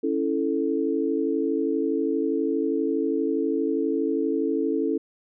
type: chord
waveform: sine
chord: A major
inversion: first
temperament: equal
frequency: 277.2 / 329.6 / 440 Hz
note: C#4 / E4 / A4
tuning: 0 / 0 / 0 cents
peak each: -26 dBFS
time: 0.03-4.98 s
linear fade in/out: 10 ms
effects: none